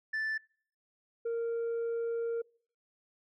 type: tone pair in turn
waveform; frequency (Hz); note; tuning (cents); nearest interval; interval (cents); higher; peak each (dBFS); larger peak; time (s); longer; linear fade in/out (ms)
sine; 1758 / 463.6; A6 / A#4; -2 / -10; octave + major seventh; 2308; first; -28; neither; 0.13-0.38 / 1.25-2.42; second; 10
effects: noise-tail reverb RT60 0.5 s tail -26 dB re dry + tanh soft clip ceiling -30 dBFS